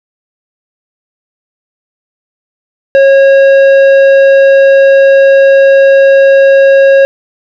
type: tone with tanh clipping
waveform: triangle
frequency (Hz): 546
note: C#5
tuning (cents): -26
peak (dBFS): -3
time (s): 2.95-7.05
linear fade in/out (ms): 0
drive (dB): 14
effects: none